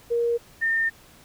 sine tone pair in turn, 470.8 / 1813.8 Hz, A#4 / A#6, +17 / -48 cents, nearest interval octave + major seventh, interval 2335 cents, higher second, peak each -20 dBFS, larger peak neither, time 0.1-0.38 / 0.61-0.9 s, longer second, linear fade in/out 20 ms, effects pink hiss -52 dBFS RMS until 1.24 s

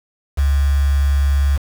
sine tone with quantisation, 70.2 Hz, C#2, 22 cents sharp, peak -12 dBFS, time 0.37-1.58 s, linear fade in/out 20 ms, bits 5, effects none

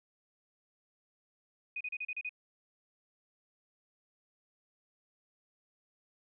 sine tone bursts, 2489 Hz, D#7, in tune, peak -35 dBFS, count 7, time 1.76-2.293 s, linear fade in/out 5 ms, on 47 ms, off 34 ms, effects none

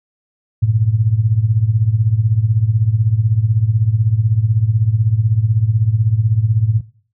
sine tone with tremolo, 110 Hz, A2, in tune, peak -7 dBFS, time 0.62-6.81 s, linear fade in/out 10 ms, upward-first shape triangle, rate 16 Hz, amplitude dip 85%, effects noise-tail reverb RT60 0.5 s tail -21 dB re dry

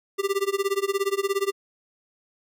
square tone with tremolo, 395.2 Hz, G4, 14 cents sharp, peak -20 dBFS, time 0.18-1.52 s, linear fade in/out 20 ms, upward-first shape sine, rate 17 Hz, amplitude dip 95%, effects none

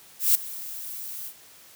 violet noise with ADSR envelope, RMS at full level -17 dBFS, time 0.19-1.34 s, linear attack 160 ms, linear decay 4 ms, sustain -19 dB, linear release 77 ms, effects white hiss -51 dBFS RMS until 1.75 s + high-pass 60 Hz 12 dB/octave

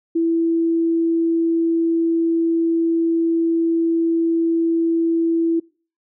sine tone, 331.4 Hz, E4, 9 cents sharp, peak -15 dBFS, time 0.15-5.6 s, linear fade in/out 10 ms, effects noise-tail reverb RT60 0.4 s tail -25 dB re dry

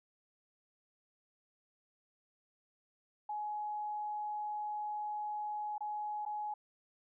sine tone with dropouts, 841 Hz, G#5, 22 cents sharp, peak -36 dBFS, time 3.29-6.54 s, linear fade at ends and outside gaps 5 ms, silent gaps 5.781-5.806 / 6.252-6.261 s, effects none

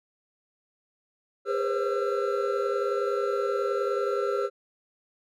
triangle tone cluster, 405.7 / 486.7 / 518 / 537 / 1348 Hz, G#4 / B4 / C5 / C5 / E6, -41 / -25 / -17 / +45 / +38 cents, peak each -26 / -30 / -33 / -30 / -31 dBFS, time 1.45-4.5 s, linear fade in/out 50 ms, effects none

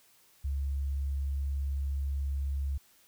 sine tone, 69.3 Hz, C#2, in tune, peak -29 dBFS, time 0.44-2.78 s, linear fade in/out 10 ms, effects white hiss -63 dBFS RMS until 3.07 s

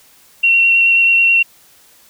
sine tone with vibrato, 2731 Hz, F7, 39 cents flat, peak -8 dBFS, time 0.43-1.43 s, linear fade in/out 10 ms, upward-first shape square, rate 9.3 Hz, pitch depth 9 cents each way, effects white hiss -48 dBFS RMS until 2.09 s

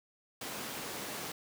pink high-pass noise, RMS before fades -41 dBFS, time 0.41-1.32 s, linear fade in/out 5 ms, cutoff 200 Hz, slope 12 dB/octave, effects none

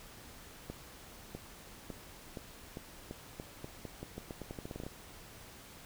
accelerating click train, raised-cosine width 2 ms, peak -28 dBFS, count 21, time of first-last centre 0.7-4.865 s, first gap 650 ms, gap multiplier 0.85, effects pink hiss -53 dBFS RMS until 5.85 s

